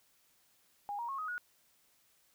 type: tone with pitch steps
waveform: sine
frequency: 816 / 942.8 / 1089.2 / 1258.4 / 1453.9 Hz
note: G#5 / A#5 / C#6 / D#6 / F#6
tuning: -31 / +19 / -31 / +19 / -31 cents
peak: -36 dBFS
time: 0.89-1.38 s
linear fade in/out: 0 ms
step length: 98 ms
effects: white hiss -70 dBFS RMS until 2.34 s